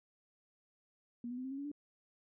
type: tone with pitch steps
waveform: sine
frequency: 238.8 / 246.9 / 255.3 / 264 / 273 / 282.3 / 292 Hz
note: A#3 / B3 / C4 / C4 / C#4 / C#4 / D4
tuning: +42 / 0 / -42 / +16 / -26 / +32 / -10 cents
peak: -39 dBFS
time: 1.24-1.716 s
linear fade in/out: 2 ms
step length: 68 ms
effects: none